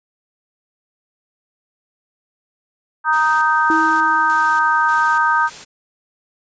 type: chord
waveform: sine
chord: Eb major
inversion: second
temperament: just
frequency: 933.4 / 1244.5 / 1555.6 Hz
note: Bb5 / Eb6 / G6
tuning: +2 / 0 / -14 cents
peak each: -17 dBFS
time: 3.04-5.5 s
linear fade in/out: 50 ms
type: noise with tremolo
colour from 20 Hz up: white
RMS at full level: -35 dBFS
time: 3.12-5.65 s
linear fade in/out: 20 ms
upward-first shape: square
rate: 1.7 Hz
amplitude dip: 65%
type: tone with exponential decay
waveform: sine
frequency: 321.8 Hz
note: E4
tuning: 42 cents flat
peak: -16 dBFS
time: 3.7-4.99 s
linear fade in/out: 1 ms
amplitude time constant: 280 ms
effects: resampled to 16000 Hz